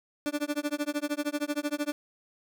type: tone with tremolo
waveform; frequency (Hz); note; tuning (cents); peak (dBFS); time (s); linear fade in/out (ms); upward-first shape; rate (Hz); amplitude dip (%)
30% pulse; 293.7; D4; 0; -23; 0.26-1.92; 0; sine; 13; 100
effects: none